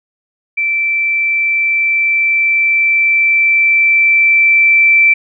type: tone with level ramp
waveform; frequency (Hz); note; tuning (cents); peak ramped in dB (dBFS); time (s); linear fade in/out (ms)
sine; 2334; D7; -11; -12 to -5; 0.57-5.14; 10
effects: none